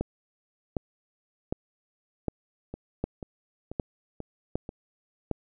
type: two click trains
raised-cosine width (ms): 2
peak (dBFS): -14 / -23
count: 8 / 5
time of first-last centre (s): 0.01-5.313 / 2.74-4.691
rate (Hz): 1.32 / 2.05
effects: none